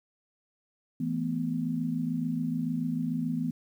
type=chord; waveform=sine; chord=E suspended fourth; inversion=none; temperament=equal; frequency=164.81 / 220 / 246.9 Hz; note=E3 / A3 / B3; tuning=0 / 0 / 0 cents; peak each=-32 / -35 / -30 dBFS; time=1-3.51 s; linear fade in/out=5 ms; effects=10-bit